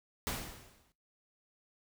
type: noise with exponential decay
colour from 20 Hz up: pink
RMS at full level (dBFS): -34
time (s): 0.27-0.92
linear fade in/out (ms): 0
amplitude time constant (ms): 140
effects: noise-tail reverb RT60 0.2 s tail -17 dB re dry